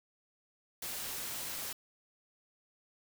white noise, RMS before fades -40 dBFS, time 0.82-1.73 s, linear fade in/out 5 ms, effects none

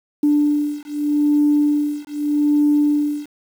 sine beating tone pair, 294.1 / 294.92 Hz, D4 / D4, +3 / +7 cents, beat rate 0.82 Hz, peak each -17 dBFS, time 0.23-3.26 s, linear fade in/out 5 ms, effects tanh soft clip ceiling -7 dBFS + 7-bit

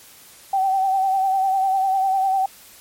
sine tone with vibrato, 769 Hz, G5, 33 cents flat, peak -16 dBFS, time 0.53-2.46 s, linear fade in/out 5 ms, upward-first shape sine, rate 10 Hz, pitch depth 41 cents each way, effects white hiss -46 dBFS RMS until 2.8 s + MP3 64 kbps

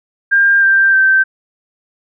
sine tone with pitch steps, 1600 / 1577.1 / 1554.5 Hz, G6 / G6 / G6, +35 / +10 / -15 cents, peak -7 dBFS, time 0.31-1.24 s, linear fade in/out 20 ms, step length 310 ms, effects none

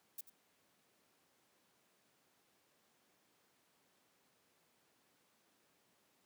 violet noise with echo, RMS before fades -45 dBFS, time 0.18-0.21 s, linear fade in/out 5 ms, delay 89 ms, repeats 1, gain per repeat -14 dB, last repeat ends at 0.299 s, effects pink hiss -74 dBFS RMS until 6.25 s + high-pass 200 Hz 12 dB/octave

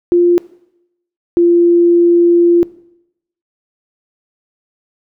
sine tone pair in turn, 349.2 / 344.8 Hz, F4 / F4, 0 / -22 cents, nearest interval unison, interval 22 cents, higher first, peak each -6 dBFS, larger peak neither, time 0.12-0.38 / 1.37-2.63 s, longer second, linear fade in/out 0 ms, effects noise-tail reverb RT60 0.8 s tail -20 dB re dry

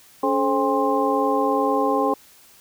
sine tone cluster, 280.7 / 429.8 / 532 / 804 / 1054 Hz, C#4 / A4 / C5 / G5 / C6, +22 / -41 / +29 / +44 / +12 cents, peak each -24 dBFS, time 0.23-2.14 s, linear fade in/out 5 ms, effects white hiss -51 dBFS RMS until 2.6 s

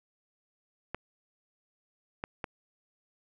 clicks, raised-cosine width 0.5 ms, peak -19 dBFS, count 3, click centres 0.946 / 2.239 / 2.442 s, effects none

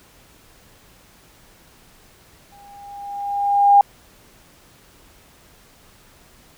sine tone with exponential growth, 807 Hz, G#5, 50 cents flat, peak -6 dBFS, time 2.52-3.81 s, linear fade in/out 2 ms, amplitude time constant 280 ms, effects pink hiss -51 dBFS RMS until 6.57 s

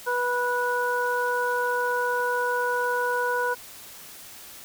harmonic tone, 490 Hz, B4, 14 cents flat, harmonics 1 / 2 / 3, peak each -27 / -27 / -27 dBFS, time 0.06-3.55 s, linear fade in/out 20 ms, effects white hiss -44 dBFS RMS until 4.64 s

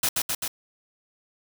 white noise with echo, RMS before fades -23 dBFS, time 0.03-0.09 s, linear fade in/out 5 ms, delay 130 ms, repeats 3, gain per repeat -2 dB, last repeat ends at 0.48 s, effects none

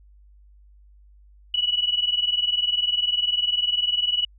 sine tone pair together, 2924 / 2944 Hz, F#7 / F#7, -21 / -9 cents, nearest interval unison, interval 12 cents, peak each -24 / -22 dBFS, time 1.54-4.25 s, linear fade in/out 5 ms, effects added 50 Hz sine -49 dBFS peak until 4.38 s

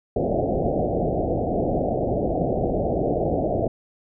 white low-pass noise, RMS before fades -23 dBFS, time 0.16-3.68 s, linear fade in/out 5 ms, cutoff 740 Hz, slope 96 dB/octave, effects none

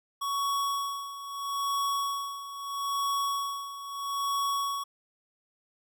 square tone with tremolo, 1118 Hz, C#6, 14 cents sharp, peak -27 dBFS, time 0.21-4.84 s, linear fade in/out 10 ms, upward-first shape sine, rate 0.77 Hz, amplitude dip 75%, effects none

